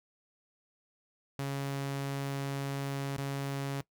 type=tone with dropouts; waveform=sawtooth; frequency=138.59 Hz; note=C#3; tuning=in tune; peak=-29 dBFS; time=1.39-3.81 s; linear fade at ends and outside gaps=0 ms; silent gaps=3.166-3.183 s; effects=noise-tail reverb RT60 0.1 s tail -20 dB re dry